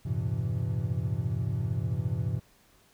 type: tone cluster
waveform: triangle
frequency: 82.3 / 99.7 / 114.6 / 128.5 / 166.4 Hz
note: E2 / G2 / A#2 / C3 / E3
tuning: -2 / +30 / -29 / -31 / +17 cents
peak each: -38 / -30 / -32 / -30 / -34 dBFS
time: 0.05-2.4 s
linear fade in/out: 10 ms
effects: pink hiss -62 dBFS RMS until 2.93 s